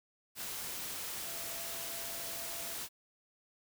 sine tone in noise, 673 Hz, E5, 36 cents sharp, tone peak -51 dBFS, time 1.23-2.77 s, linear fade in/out 50 ms, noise white, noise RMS -41 dBFS, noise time 0.35-2.89 s, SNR -13 dB, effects none

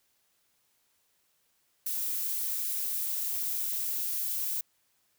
violet noise, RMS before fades -32 dBFS, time 1.86-4.61 s, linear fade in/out 5 ms, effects white hiss -72 dBFS RMS until 5.18 s

